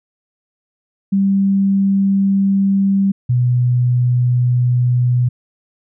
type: tone pair in turn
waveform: sine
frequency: 196 / 123.47 Hz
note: G3 / B2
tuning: 0 / 0 cents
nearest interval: minor sixth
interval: 800 cents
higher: first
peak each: -11 dBFS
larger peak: neither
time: 1.12-3.12 / 3.29-5.29 s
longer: neither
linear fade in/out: 10 ms
effects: none